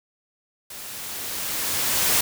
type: noise with level ramp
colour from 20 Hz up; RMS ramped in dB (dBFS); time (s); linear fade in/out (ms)
white; -38 to -19; 0.7-2.21; 5
effects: none